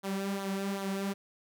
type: tone with flanger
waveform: sawtooth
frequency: 196 Hz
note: G3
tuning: in tune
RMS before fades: -34 dBFS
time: 0.03-1.14 s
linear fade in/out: 20 ms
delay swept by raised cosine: 0.38 to 4.18 ms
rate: 2.6 Hz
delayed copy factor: -0.6
effects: none